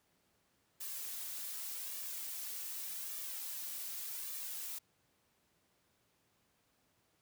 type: noise with flanger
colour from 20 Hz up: blue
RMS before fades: -43 dBFS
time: 0.8-4.79 s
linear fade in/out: 10 ms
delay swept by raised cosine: 1.7 to 3.5 ms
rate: 0.85 Hz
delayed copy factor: +0.5
effects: pink hiss -75 dBFS RMS until 7.21 s + high-pass 80 Hz 12 dB/octave